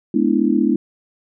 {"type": "chord", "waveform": "sine", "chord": "E dominant seventh", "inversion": "first", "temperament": "equal with one note detuned", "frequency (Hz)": [211.3, 246.9, 293.7, 329.6], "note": ["G#3", "B3", "D4", "E4"], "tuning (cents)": [30, 0, 0, 0], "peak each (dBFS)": -19, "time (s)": [0.14, 0.76], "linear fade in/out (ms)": 5, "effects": []}